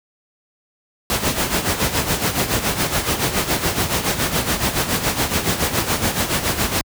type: noise with tremolo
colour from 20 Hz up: pink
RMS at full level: -17 dBFS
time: 1.1-6.81 s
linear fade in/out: 0 ms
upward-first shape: sine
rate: 7.1 Hz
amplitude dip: 65%
effects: high-pass 60 Hz 12 dB/octave